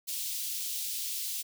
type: high-pass noise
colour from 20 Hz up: white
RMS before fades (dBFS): -35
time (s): 0.07-1.43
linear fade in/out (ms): 20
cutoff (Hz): 3000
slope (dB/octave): 24
effects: none